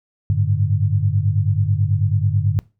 sine chord, G suspended second, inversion none, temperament equal with one note detuned, 98 / 107.18 / 146.83 Hz, G2 / A2 / D3, 0 / -45 / 0 cents, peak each -18 / -19 / -22 dBFS, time 0.3-2.59 s, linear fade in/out 0 ms, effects noise-tail reverb RT60 0.3 s tail -22 dB re dry

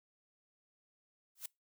blue noise with exponential growth, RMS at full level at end -37 dBFS, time 1.35-1.46 s, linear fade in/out 5 ms, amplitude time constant 23 ms, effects noise-tail reverb RT60 0.2 s tail -24 dB re dry

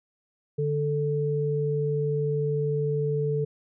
sine tone pair together, 146.7 / 440 Hz, D3 / A4, -2 / 0 cents, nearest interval octave + perfect fifth, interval 1902 cents, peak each -26 dBFS, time 0.58-3.45 s, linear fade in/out 10 ms, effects none

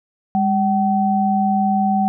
sine tone pair together, 202.2 / 762.9 Hz, G#3 / G5, -46 / -47 cents, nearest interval octave + major seventh, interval 2299 cents, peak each -17 dBFS, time 0.35-2.08 s, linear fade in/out 0 ms, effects none

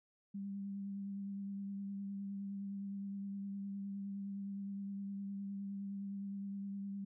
sine tone with vibrato, 198.3 Hz, G3, 20 cents sharp, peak -40 dBFS, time 0.34-7.05 s, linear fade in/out 10 ms, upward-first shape triangle, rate 9.7 Hz, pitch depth 21 cents each way, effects none

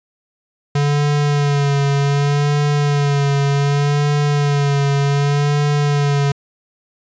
square tone with vibrato, 143.3 Hz, D3, 42 cents flat, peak -14 dBFS, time 0.75-6.32 s, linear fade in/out 5 ms, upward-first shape sine, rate 0.66 Hz, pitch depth 34 cents each way, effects resampled to 16000 Hz

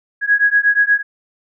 sine beating tone pair, 1655 / 1663.4 Hz, G#6 / G#6, -6 / +2 cents, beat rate 8.4 Hz, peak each -14 / -14 dBFS, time 0.21-1.03 s, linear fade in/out 50 ms, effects none

